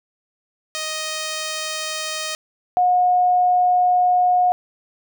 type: tone pair in turn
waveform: 5% pulse / sine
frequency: 624 / 722.9 Hz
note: D#5 / F#5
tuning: +5 / -40 cents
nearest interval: minor third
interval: 255 cents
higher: second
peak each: -13 dBFS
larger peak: neither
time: 0.75-2.35 / 2.77-4.52 s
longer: second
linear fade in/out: 0 ms
effects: none